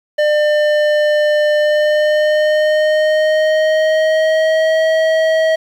square tone with pitch glide, 600 to 639.4 Hz, D5 to D#5, +37 to +47 cents, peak -11 dBFS, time 0.18-5.56 s, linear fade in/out 10 ms, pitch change +110 cents, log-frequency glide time 1.59-4.85 s, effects low-pass 3000 Hz 12 dB/octave + 7-bit

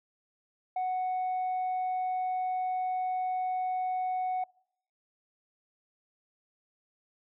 sine tone, 740 Hz, F#5, in tune, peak -26 dBFS, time 0.76-4.44 s, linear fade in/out 5 ms, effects noise-tail reverb RT60 0.7 s tail -26 dB re dry + tanh soft clip ceiling -27 dBFS

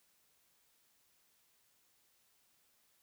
silence, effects white hiss -73 dBFS RMS until 3.02 s

